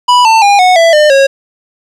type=tone with pitch steps; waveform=square; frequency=985 / 892.9 / 809.4 / 733.7 / 665 / 602.8 / 546.5 Hz; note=B5 / A5 / G#5 / F#5 / E5 / D5 / C#5; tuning=-5 / +25 / -45 / -15 / +15 / +45 / -25 cents; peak=-4 dBFS; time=0.08-1.27 s; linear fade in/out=10 ms; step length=170 ms; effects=low-pass 6000 Hz 12 dB/octave + 7-bit